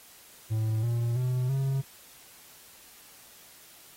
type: tone with pitch steps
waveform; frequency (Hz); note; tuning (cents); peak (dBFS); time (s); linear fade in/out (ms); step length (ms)
triangle; 110 / 117.9 / 126.36 / 135.43; A2 / A#2 / B2 / C#3; 0 / +20 / +40 / -40; -23; 0.5-1.82; 20; 330
effects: white hiss -53 dBFS RMS until 3.96 s + AAC 48 kbps